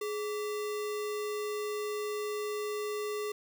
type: tone with sample-and-hold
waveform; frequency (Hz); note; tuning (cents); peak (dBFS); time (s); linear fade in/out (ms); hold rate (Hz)
sine; 420; G#4; +19; -32; 0.01-3.32; 5; 1575
effects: none